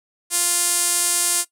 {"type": "tone with band-pass filter", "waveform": "sawtooth", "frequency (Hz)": 349.2, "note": "F4", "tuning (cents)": 0, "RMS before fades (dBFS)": -20, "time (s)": [0.3, 1.45], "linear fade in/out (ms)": 50, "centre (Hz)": 9300, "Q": 2.6, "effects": ["noise-tail reverb RT60 0.1 s tail -18 dB re dry"]}